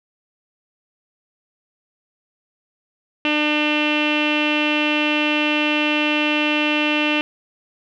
sawtooth tone with low-pass filter, 300 Hz, D4, 37 cents sharp, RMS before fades -19 dBFS, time 3.25-7.21 s, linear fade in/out 0 ms, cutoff 2800 Hz, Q 9, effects none

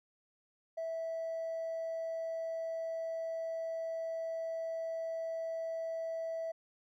triangle tone with hard clipping, 655 Hz, E5, 11 cents flat, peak -35 dBFS, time 0.77-6.52 s, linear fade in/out 10 ms, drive 2 dB, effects none

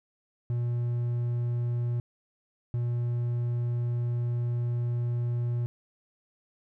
triangle tone pair in turn, 120 / 120 Hz, B2 / B2, -49 / -49 cents, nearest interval unison, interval 0 cents, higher neither, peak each -24 dBFS, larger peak neither, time 0.5-2 / 2.74-5.66 s, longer second, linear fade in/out 0 ms, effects none

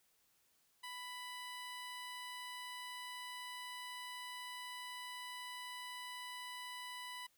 15% pulse tone, 992 Hz, B5, 7 cents sharp, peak -39 dBFS, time 0.83-7.27 s, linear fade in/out 10 ms, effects white hiss -75 dBFS RMS until 7.37 s

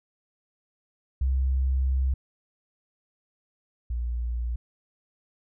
sine tone pair in turn, 65.7 / 59.36 Hz, C2 / A#1, +8 / +32 cents, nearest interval major second, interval 176 cents, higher first, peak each -21 / -26 dBFS, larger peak first, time 1.21-2.14 / 3.9-4.56 s, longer first, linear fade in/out 5 ms, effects none

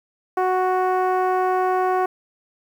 10% pulse tone with low-pass filter, 370 Hz, F#4, in tune, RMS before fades -20 dBFS, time 0.37-2.06 s, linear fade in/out 5 ms, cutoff 860 Hz, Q 1.2, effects 8-bit

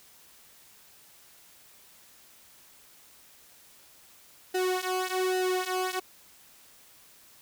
sawtooth tone with flanger, 370 Hz, F#4, in tune, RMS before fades -29 dBFS, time 4.54-6 s, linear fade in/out 10 ms, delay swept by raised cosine 0.87 to 3.27 ms, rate 1.2 Hz, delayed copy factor -0.85, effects white hiss -56 dBFS RMS until 7.41 s

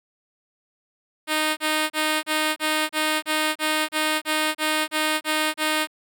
5% pulse tone bursts, 309.3 Hz, D#4, 10 cents flat, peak -9 dBFS, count 14, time 1.27-5.873 s, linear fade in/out 50 ms, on 300 ms, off 31 ms, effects none

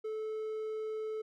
triangle tone, 435.2 Hz, A4, 19 cents flat, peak -33 dBFS, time 0.04-1.22 s, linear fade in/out 10 ms, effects none

